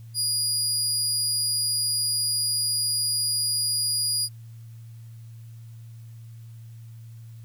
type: tone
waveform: 25% pulse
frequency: 4873 Hz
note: D#8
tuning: 37 cents flat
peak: -18 dBFS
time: 0.14-4.29 s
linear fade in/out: 50 ms
effects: added 114 Hz sine -40 dBFS peak until 7.44 s + white hiss -62 dBFS RMS until 7.44 s